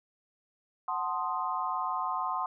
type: chord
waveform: sine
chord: F# diminished seventh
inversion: none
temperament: equal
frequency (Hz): 740 / 880 / 1046.5 / 1244.5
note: F#5 / A5 / C6 / Eb6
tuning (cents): 0 / 0 / 0 / 0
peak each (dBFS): -36 / -37 / -32 / -36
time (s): 0.88-2.46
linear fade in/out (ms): 2
effects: none